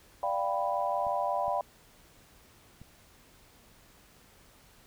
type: chord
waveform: sine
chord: G dominant seventh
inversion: second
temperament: equal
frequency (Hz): 587.3 / 698.5 / 784 / 987.8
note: D5 / F5 / G5 / B5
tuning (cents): 0 / 0 / 0 / 0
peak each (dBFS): -33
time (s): 0.23-1.61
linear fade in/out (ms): 2
type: clicks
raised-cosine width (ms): 5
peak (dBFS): -36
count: 3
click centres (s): 1.068 / 1.481 / 2.816
effects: pink hiss -59 dBFS RMS until 4.86 s